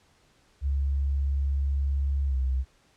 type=tone with pitch glide; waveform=sine; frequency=69.3 to 65.03 Hz; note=C#2 to C2; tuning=0 to -10 cents; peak=-23 dBFS; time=0.61-2.65 s; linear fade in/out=50 ms; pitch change=-110 cents; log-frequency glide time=2.27-2.36 s; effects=pink hiss -63 dBFS RMS until 2.96 s + low-pass 8000 Hz 12 dB/octave